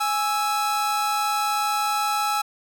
45% pulse tone pair together, 831.4 / 1318.5 Hz, G#5 / E6, +2 / 0 cents, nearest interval minor sixth, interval 798 cents, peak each -24 dBFS, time 0-2.42 s, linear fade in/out 10 ms, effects none

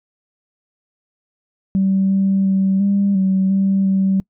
sine tone with pitch steps, 192.7 / 194.1 / 192.4 / 199.4 / 190.5 / 194.3 / 192.4 Hz, G3 / G3 / G3 / G3 / G3 / G3 / G3, -29 / -17 / -32 / +30 / -49 / -15 / -32 cents, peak -12 dBFS, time 1.75-4.2 s, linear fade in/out 0 ms, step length 350 ms, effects noise-tail reverb RT60 0.1 s tail -26 dB re dry + tanh soft clip ceiling -8 dBFS

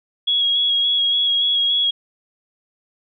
sine tone with vibrato, 3322 Hz, G#7, in tune, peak -15 dBFS, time 0.27-1.91 s, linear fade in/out 10 ms, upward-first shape square, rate 3.5 Hz, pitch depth 15 cents each way, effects none

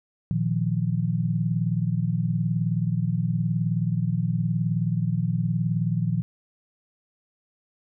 sine chord, Bb suspended fourth, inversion none, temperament equal, 116.54 / 155.56 / 174.61 Hz, Bb2 / Eb3 / F3, 0 / 0 / 0 cents, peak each -26 dBFS, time 0.31-6.22 s, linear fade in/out 0 ms, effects none

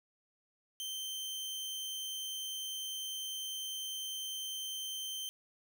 sawtooth tone, 3115 Hz, G7, 12 cents flat, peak -35 dBFS, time 0.8-5.29 s, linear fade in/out 0 ms, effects none

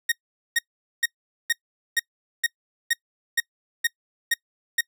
sawtooth tone bursts, 1864.7 Hz, A#6, in tune, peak -15 dBFS, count 11, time 0.09-4.809 s, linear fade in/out 5 ms, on 29 ms, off 440 ms, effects noise-tail reverb RT60 0.1 s tail -25 dB re dry

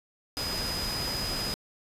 sine tone in noise, 4983 Hz, D#8, 2 cents sharp, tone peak -32 dBFS, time 0.37-1.54 s, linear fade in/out 0 ms, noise pink, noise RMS -34 dBFS, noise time 0.37-1.54 s, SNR -1 dB, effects resampled to 32000 Hz

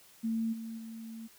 sine tone with level steps, 225.5 Hz, A3, 43 cents sharp, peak -29 / -38 / -41 dBFS, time 0.23-1.28 s, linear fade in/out 20 ms, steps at 0.52 / 0.77 s, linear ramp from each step 20 ms, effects white hiss -59 dBFS RMS until 1.38 s

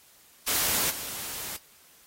white noise with level steps, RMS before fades -26 / -36 dBFS, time 0.47-1.57 s, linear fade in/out 10 ms, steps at 0.9 s, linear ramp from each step 5 ms, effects white hiss -57 dBFS RMS until 2.06 s + AAC 48 kbps

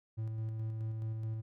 triangle tone with tremolo, 110.7 Hz, A2, 11 cents sharp, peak -32 dBFS, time 0.17-1.42 s, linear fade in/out 20 ms, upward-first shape square, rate 4.7 Hz, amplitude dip 25%, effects none

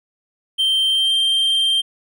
triangle tone with pitch glide, 3136 to 3161 Hz, G7 to G7, 0 to +14 cents, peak -13 dBFS, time 0.58-1.82 s, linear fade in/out 20 ms, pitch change +14 cents, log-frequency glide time 0.88-1.15 s, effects none

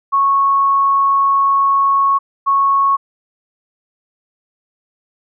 sine tone pair in turn, 1103 / 1103 Hz, C#6 / C#6, -9 / -9 cents, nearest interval unison, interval 0 cents, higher neither, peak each -10 dBFS, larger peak neither, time 0.12-2.19 / 2.46-2.97 s, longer first, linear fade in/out 20 ms, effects none

